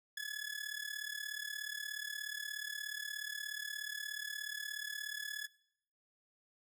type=tone with amplitude modulation; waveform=sawtooth; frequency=1703 Hz; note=G#6; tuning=43 cents sharp; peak=-33 dBFS; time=0.17-5.47 s; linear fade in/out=5 ms; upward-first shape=sine; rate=36.8 Hz; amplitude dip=80%; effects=noise-tail reverb RT60 0.7 s tail -21 dB re dry